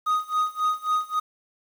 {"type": "tone with tremolo", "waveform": "triangle", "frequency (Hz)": 1246, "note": "D#6", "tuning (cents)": 2, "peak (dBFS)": -17, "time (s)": [0.06, 1.2], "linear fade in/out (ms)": 10, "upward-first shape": "sine", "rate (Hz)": 3.7, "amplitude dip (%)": 95, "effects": ["8-bit"]}